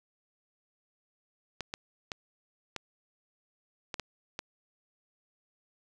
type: clicks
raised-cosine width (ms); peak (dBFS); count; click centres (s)
0.2; -18; 7; 1.607 / 1.739 / 2.118 / 2.763 / 3.942 / 3.997 / 4.391
effects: 10-bit